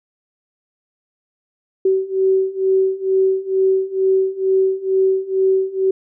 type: beating tone pair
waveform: sine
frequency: 380.2 / 382.4 Hz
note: F#4 / G4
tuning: +47 / -43 cents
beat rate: 2.2 Hz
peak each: -18 / -16 dBFS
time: 1.85-5.91 s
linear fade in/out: 5 ms
effects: none